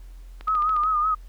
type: click train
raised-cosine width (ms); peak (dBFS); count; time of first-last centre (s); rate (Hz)
0.3; -24; 7; 0.41-0.836; 14.1
type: tone with vibrato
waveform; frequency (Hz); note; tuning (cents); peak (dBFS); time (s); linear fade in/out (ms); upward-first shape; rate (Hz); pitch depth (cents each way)
sine; 1244.5; D#6; 0; -19; 0.47-1.15; 10; sine; 5.3; 62
effects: added 43 Hz sine -39 dBFS peak until 1.28 s + pink hiss -60 dBFS RMS until 1.28 s